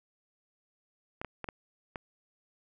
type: clicks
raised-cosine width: 0.5 ms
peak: -22 dBFS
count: 5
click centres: 1.215 / 1.247 / 1.443 / 1.488 / 1.958 s
effects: none

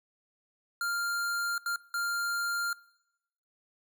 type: tone bursts at uneven times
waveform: square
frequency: 1396.9 Hz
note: F6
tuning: in tune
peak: -30 dBFS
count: 3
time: 0.81-1.58 / 1.66-1.76 / 1.94-2.73 s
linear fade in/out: 2 ms
effects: noise-tail reverb RT60 0.9 s tail -22 dB re dry

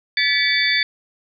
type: tone cluster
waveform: sine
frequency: 1726 / 1969 / 2276 / 3520 / 4552 Hz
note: A6 / B6 / C#7 / A7 / C#8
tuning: -34 / -6 / +45 / 0 / +45 cents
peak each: -22 dBFS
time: 0.17-0.83 s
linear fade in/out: 2 ms
effects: none

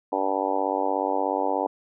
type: harmonic tone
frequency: 96.7 Hz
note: G2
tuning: 23 cents flat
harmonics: 3 / 4 / 5 / 6 / 7 / 8 / 9 / 10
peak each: -31 / -33 / -30 / -30 / -33 / -29 / -29 / -34 dBFS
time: 0.12-1.67 s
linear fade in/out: 5 ms
effects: none

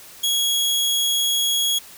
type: tone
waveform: sawtooth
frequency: 3322 Hz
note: G#7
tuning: in tune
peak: -15 dBFS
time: 0.23-1.79 s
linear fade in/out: 10 ms
effects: white hiss -43 dBFS RMS until 1.97 s

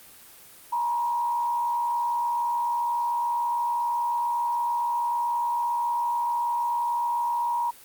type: tone with frequency modulation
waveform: sine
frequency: 951 Hz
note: A#5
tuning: 34 cents sharp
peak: -23 dBFS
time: 0.72-7.71 s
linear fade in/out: 10 ms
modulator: 73.1 Hz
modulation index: 0.51
effects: white hiss -49 dBFS RMS until 7.84 s + Opus 24 kbps

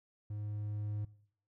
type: tone with level ramp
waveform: triangle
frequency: 104.7 Hz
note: G#2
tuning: 15 cents sharp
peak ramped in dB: -36 to -33 dBFS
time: 0.3-1.05 s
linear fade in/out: 5 ms
effects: noise-tail reverb RT60 0.6 s tail -19 dB re dry

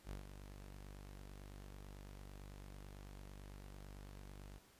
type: tone with ADSR envelope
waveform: sawtooth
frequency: 49 Hz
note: G1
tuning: in tune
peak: -40 dBFS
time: 0.04-4.59 s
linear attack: 66 ms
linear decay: 130 ms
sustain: -8 dB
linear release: 18 ms
effects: pink hiss -67 dBFS RMS until 4.79 s + resampled to 32000 Hz

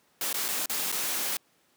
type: noise with dropouts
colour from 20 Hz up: white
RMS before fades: -30 dBFS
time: 0.21-1.37 s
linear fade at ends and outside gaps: 2 ms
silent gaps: 0.329-0.342 / 0.482-0.486 / 0.659-0.696 / 0.918-0.924 s
effects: pink hiss -66 dBFS RMS until 1.76 s + high-pass 200 Hz 12 dB/octave

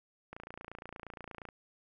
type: click train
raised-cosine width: 0.5 ms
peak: -29 dBFS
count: 34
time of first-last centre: 0.33-1.488 s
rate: 28.5 Hz
effects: none

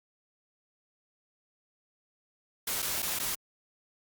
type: noise with dropouts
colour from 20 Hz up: white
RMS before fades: -32 dBFS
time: 2.67-3.35 s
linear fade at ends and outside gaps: 5 ms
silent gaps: 2.822-2.825 / 3.022-3.026 / 3.19-3.197 s
effects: Opus 48 kbps

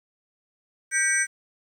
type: tone cluster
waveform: sine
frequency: 1575 / 1934 / 2247 / 5950 / 8420 Hz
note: G6 / B6 / C#7 / F#8 / C9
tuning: +8 / -37 / +23 / +9 / +10 cents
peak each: -24 / -27 / -29 / -27 / -26 dBFS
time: 0.91-1.27 s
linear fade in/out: 50 ms
effects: tanh soft clip ceiling -9 dBFS + 9-bit

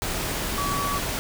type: tone in noise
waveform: sine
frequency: 1137 Hz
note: C#6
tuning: 44 cents sharp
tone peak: -26 dBFS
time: 0.58-0.98 s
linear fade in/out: 0 ms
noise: pink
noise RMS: -28 dBFS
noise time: 0.02-1.19 s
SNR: -1 dB
effects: none

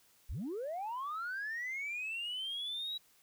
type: linear sweep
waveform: sine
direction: up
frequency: 30.87 to 3900 Hz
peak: -35 dBFS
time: 0.29-2.98 s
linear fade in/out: 10 ms
effects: tanh soft clip ceiling -34 dBFS + white hiss -67 dBFS RMS until 3.22 s

